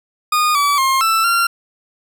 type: tone with pitch steps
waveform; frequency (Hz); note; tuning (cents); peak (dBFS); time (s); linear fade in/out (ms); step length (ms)
40% pulse; 1227 / 1147 / 1066 / 1328 / 1377; D#6 / D6 / C6 / E6 / F6; -25 / -41 / +32 / +12 / -25; -12; 0.32-1.47; 5; 230
effects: none